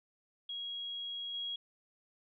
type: tone with level steps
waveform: sine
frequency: 3300 Hz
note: G#7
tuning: 12 cents flat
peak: -38 / -36 dBFS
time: 0.49-1.56 s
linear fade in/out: 5 ms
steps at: 1.34 s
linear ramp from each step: 2 ms
effects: none